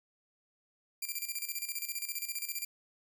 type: tone with tremolo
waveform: 5% pulse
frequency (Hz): 2373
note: D7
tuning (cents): +17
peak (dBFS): -24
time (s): 1.02-2.65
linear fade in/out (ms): 5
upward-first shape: square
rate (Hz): 15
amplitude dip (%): 70
effects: none